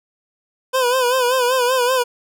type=tone with vibrato; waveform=25% pulse; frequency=503 Hz; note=B4; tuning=32 cents sharp; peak=-11 dBFS; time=0.73-2.04 s; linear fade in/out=20 ms; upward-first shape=sine; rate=5.2 Hz; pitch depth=76 cents each way; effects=none